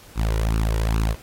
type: tone with flanger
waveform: sawtooth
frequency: 54.8 Hz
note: A1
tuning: 6 cents flat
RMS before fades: -21 dBFS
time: 0.15-1.16 s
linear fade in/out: 50 ms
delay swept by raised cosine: 0.73 to 2.13 ms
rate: 2.4 Hz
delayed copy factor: +0.7
effects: pink hiss -47 dBFS RMS until 1.22 s + AAC 48 kbps